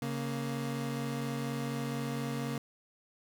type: tone pair together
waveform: 30% pulse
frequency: 138.9 / 233.6 Hz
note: C#3 / A#3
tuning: +4 / +4 cents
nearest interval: major sixth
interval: 900 cents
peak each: -33 / -34 dBFS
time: 0.02-2.58 s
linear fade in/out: 2 ms
effects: none

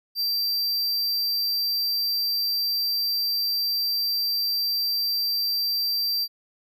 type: tone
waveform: square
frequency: 4699 Hz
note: D8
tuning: in tune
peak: -23 dBFS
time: 0.15-6.28 s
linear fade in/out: 50 ms
effects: none

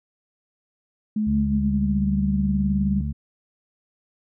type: tone with pitch glide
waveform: sine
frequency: 213.5 to 196.91 Hz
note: G#3 to G3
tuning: +48 to +8 cents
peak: -20 dBFS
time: 1.16-3.01 s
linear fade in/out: 5 ms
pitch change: -140 cents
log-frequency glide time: 1.32-2.1 s
type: harmonic tone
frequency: 72 Hz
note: D2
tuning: 34 cents flat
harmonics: 1 / 2 / 3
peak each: -26 / -29 / -31 dBFS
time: 1.26-3.13 s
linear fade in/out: 20 ms
effects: none

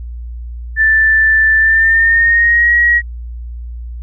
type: tone with pitch glide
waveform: sine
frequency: 1765 to 1902.6 Hz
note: A6 to A#6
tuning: +5 to +35 cents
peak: -7 dBFS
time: 0.76-3.02 s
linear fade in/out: 50 ms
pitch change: +130 cents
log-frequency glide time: 1.57-2.73 s
effects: added 59 Hz sine -23 dBFS peak until 4.02 s

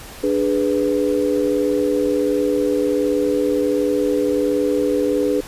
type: chord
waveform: sine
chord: G# diminished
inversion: second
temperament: equal with one note detuned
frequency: 293.7 / 415.3 / 496.7 Hz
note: D4 / G#4 / B4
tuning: 0 / 0 / +10 cents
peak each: -20 dBFS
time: 0.23-5.41 s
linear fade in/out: 10 ms
effects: pink hiss -37 dBFS RMS until 5.47 s + resampled to 32000 Hz

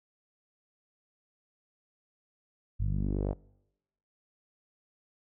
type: tone with low-pass filter sweep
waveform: sawtooth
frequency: 49.11 Hz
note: G1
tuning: 4 cents sharp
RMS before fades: -30 dBFS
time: 2.79-3.34 s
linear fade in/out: 20 ms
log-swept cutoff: 100 to 680 Hz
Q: 2.1
effects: noise-tail reverb RT60 0.9 s tail -24 dB re dry

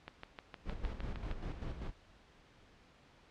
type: click train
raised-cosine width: 0.3 ms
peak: -28 dBFS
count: 9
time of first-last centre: 0.08-1.313 s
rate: 6.49 Hz
type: noise with tremolo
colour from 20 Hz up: brown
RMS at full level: -39 dBFS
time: 0.64-1.92 s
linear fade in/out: 50 ms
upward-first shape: square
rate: 5.1 Hz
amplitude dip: 50%
effects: pink hiss -63 dBFS RMS until 3.3 s + low-pass 4000 Hz 12 dB/octave

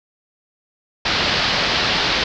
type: low-pass noise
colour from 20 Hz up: white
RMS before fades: -19 dBFS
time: 1.05-2.24 s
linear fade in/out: 5 ms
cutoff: 4900 Hz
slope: 48 dB/octave
effects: none

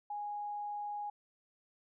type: tone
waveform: sine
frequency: 827 Hz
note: G#5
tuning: 8 cents flat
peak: -37 dBFS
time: 0.1-1.1 s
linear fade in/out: 5 ms
effects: none

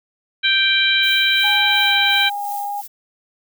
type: harmonic tone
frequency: 784 Hz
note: G5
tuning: in tune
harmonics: 2 / 3 / 4 / 5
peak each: -19 / -19 / -19 / -19 dBFS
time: 0.43-2.3 s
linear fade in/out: 20 ms
type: noise with tremolo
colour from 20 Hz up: violet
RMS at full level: -33 dBFS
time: 1.02-2.88 s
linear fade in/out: 20 ms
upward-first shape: sine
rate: 2.8 Hz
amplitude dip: 60%
type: tone with pitch glide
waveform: sine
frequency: 830.6 to 814.4 Hz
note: G#5 to G#5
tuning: 0 to -34 cents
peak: -22 dBFS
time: 1.43-2.82 s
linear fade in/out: 20 ms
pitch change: -34 cents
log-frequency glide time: 1.82-1.92 s
effects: none

